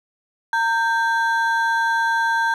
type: ring-modulated tone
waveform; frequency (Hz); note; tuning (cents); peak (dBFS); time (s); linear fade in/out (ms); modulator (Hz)
triangle; 1244.5; D#6; 0; -12; 0.53-2.54; 2; 328
effects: none